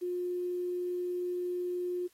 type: tone with quantisation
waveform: sine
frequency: 357.1 Hz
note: F4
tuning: 39 cents sharp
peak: -31 dBFS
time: 0.01-2.08 s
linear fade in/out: 20 ms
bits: 10
effects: white hiss -68 dBFS RMS until 2.13 s + AAC 48 kbps